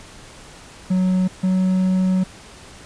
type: tone pair in turn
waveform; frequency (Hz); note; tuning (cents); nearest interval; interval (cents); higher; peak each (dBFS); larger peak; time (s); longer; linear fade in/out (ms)
triangle; 185 / 186.18; F#3 / F#3; 0 / +11; unison; 11; second; -13; neither; 0.9-1.28 / 1.43-2.24; second; 10
effects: pink hiss -42 dBFS RMS until 2.85 s + resampled to 22050 Hz